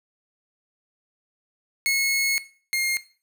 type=tone pair in turn; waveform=sawtooth; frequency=2180 / 2131 Hz; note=C#7 / C7; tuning=-29 / +31 cents; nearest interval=unison; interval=40 cents; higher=first; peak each=-16 / -18 dBFS; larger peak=first; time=1.86-2.38 / 2.73-2.97 s; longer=first; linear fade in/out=0 ms; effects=noise-tail reverb RT60 0.4 s tail -17 dB re dry